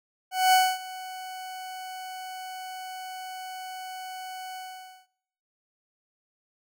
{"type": "tone with ADSR envelope", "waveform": "40% pulse", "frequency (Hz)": 746, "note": "F#5", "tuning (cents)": 14, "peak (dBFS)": -15, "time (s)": [0.31, 5.07], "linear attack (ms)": 220, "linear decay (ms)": 250, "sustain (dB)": -20, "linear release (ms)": 510, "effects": ["noise-tail reverb RT60 0.7 s tail -22 dB re dry"]}